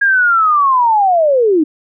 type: linear sweep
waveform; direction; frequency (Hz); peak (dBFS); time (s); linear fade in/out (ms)
sine; down; 1642 to 290; -8; 0.01-1.64; 10
effects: none